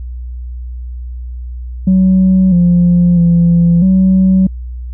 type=tone with pitch steps; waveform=sine; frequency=187.5 / 175.3 / 171 / 188.4 Hz; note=F#3 / F3 / F3 / F#3; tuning=+23 / +7 / -36 / +32 cents; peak=-4 dBFS; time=1.87-4.47 s; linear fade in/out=5 ms; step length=650 ms; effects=tanh soft clip ceiling -3 dBFS + added 61 Hz sine -21 dBFS peak until 4.93 s